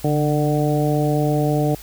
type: harmonic tone with a mistuned harmonic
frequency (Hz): 149.5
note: D3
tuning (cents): +31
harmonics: 1 / 2 / 3 / 4 / 5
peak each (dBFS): -19 / -22 / -24 / -25 / -26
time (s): 0.04-1.75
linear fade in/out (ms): 5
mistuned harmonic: 1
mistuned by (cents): -40
effects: added 50 Hz sine -41 dBFS peak until 1.82 s + white hiss -41 dBFS RMS until 1.82 s